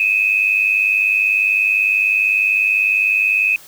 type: tone pair together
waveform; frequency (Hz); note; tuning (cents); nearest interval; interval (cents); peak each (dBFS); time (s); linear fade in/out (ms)
sine; 2489 / 2589; D#7 / E7; 0 / -32; minor second; 68; -16 / -15; 0-3.56; 2
effects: white hiss -42 dBFS RMS until 3.67 s